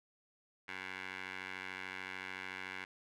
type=tone with band-pass filter; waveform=15% pulse; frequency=93.6 Hz; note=F#2; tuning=20 cents sharp; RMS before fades=-45 dBFS; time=0.68-2.85 s; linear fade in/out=5 ms; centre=2000 Hz; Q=2.6; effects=none